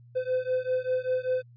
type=beating tone pair; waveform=triangle; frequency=508 / 513.1 Hz; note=B4 / C5; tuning=+49 / -34 cents; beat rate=5.1 Hz; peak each=-26 / -27 dBFS; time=0.15-1.43 s; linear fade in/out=20 ms; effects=added 120 Hz sine -50 dBFS peak until 1.56 s + resampled to 11025 Hz